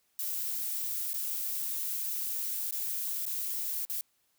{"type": "noise with dropouts", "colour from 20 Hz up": "violet", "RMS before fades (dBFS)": -34, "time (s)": [0.19, 4.01], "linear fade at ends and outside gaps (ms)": 1, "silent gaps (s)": [[1.133, 1.141], [2.71, 2.724], [3.254, 3.264], [3.851, 3.898]], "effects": ["white hiss -73 dBFS RMS until 4.38 s"]}